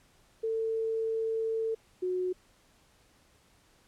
sine tone pair in turn, 447.4 / 365.8 Hz, A4 / F#4, +29 / -20 cents, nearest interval minor third, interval 349 cents, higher first, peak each -28 dBFS, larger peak neither, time 0.43-1.75 / 2.02-2.33 s, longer first, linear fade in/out 10 ms, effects pink hiss -64 dBFS RMS until 3.87 s + low-pass 11000 Hz 12 dB/octave

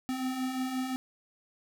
square beating tone pair, 253.6 / 259.3 Hz, B3 / C4, +46 / -15 cents, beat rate 5.7 Hz, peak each -40 / -32 dBFS, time 0.09-0.96 s, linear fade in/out 0 ms, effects none

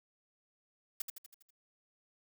blue noise with echo, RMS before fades -36 dBFS, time 1-1.02 s, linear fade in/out 5 ms, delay 81 ms, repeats 6, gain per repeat -5 dB, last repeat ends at 1.506 s, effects none

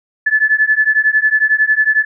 sine beating tone pair, 1727 / 1738 Hz, A6 / A6, -33 / -22 cents, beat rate 11 Hz, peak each -13 dBFS, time 0.26-2.05 s, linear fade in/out 10 ms, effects none

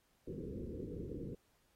white low-pass noise, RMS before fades -44 dBFS, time 0.27-1.35 s, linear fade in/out 5 ms, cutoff 490 Hz, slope 96 dB/octave, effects pink hiss -75 dBFS RMS until 1.75 s + AAC 48 kbps

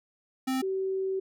square / sine tone pair in turn, 261.6 / 382.3 Hz, C4 / G4, 0 / -43 cents, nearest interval perfect fifth, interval 657 cents, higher second, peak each -27 dBFS, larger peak neither, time 0.47-0.62 / 0.62-1.2 s, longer second, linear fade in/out 10 ms, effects none

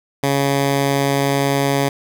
10% pulse tone, 139.3 Hz, C#3, 9 cents sharp, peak -7 dBFS, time 0.23-1.89 s, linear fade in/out 5 ms, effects none

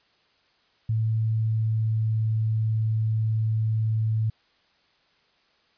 sine tone with pitch glide, 111 to 110.23 Hz, A2 to A2, +16 to +4 cents, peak -21 dBFS, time 0.89-4.3 s, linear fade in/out 5 ms, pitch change -12 cents, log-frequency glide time 1.14-2.13 s, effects white hiss -64 dBFS RMS until 5.77 s + resampled to 11025 Hz

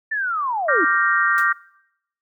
sine linear sweep, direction down, 1796 to 278 Hz, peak -20 dBFS, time 0.11-0.85 s, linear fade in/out 10 ms
sine chord, G minor seventh, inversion second, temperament equal, 1174.7 / 1396.9 / 1568 / 1864.7 Hz, D6 / F6 / G6 / Bb6, 0 / 0 / 0 / 0 cents, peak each -21 dBFS, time 0.68-1.53 s, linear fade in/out 10 ms
white noise with exponential decay, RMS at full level -33 dBFS, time 1.38-1.5 s, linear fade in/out 0 ms, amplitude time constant 24 ms
effects noise-tail reverb RT60 0.8 s tail -22 dB re dry

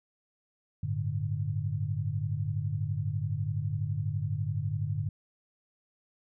sine chord, G suspended second, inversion none, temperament equal, 98 / 110 / 146.83 Hz, G2 / A2 / D3, 0 / 0 / 0 cents, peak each -33 dBFS, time 0.83-5.09 s, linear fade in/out 5 ms, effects none

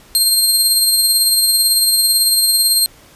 20% pulse tone with tremolo, 4200 Hz, C8, 6 cents sharp, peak -3 dBFS, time 0.15-2.86 s, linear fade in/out 0 ms, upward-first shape triangle, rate 18 Hz, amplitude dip 40%, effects pink hiss -45 dBFS RMS until 3.15 s + resampled to 32000 Hz

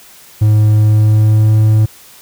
triangle tone with pitch glide, 106.9 to 108.39 Hz, A2 to A2, -49 to -26 cents, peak -4 dBFS, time 0.41-1.86 s, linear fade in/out 10 ms, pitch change +23 cents, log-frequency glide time 0.84-1.58 s, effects white hiss -40 dBFS RMS until 2.21 s

